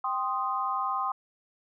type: chord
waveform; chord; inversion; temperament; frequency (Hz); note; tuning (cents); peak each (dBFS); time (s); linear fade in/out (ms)
sine; C minor; second; equal; 784 / 1046.5 / 1244.5; G5 / C6 / Eb6; 0 / 0 / 0; -33 / -30 / -31; 0.04-1.12; 5
effects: none